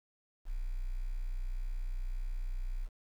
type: tone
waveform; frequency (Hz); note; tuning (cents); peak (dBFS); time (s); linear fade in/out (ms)
sine; 30.87; B0; 0; -32; 0.45-2.89; 50
effects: tanh soft clip ceiling -29 dBFS + 10-bit